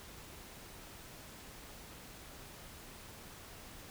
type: silence
effects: pink hiss -52 dBFS RMS until 3.9 s